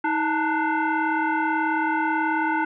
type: tone with frequency modulation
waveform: sine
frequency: 279.3 Hz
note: C#4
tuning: 13 cents sharp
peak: -20 dBFS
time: 0.04-2.65 s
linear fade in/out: 5 ms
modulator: 597 Hz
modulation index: 2.4
effects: none